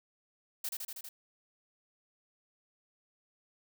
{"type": "noise with echo", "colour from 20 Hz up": "blue", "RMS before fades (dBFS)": -36, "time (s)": [0.64, 0.69], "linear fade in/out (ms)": 5, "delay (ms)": 80, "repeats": 5, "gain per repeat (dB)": -2, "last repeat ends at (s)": 1.09, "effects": []}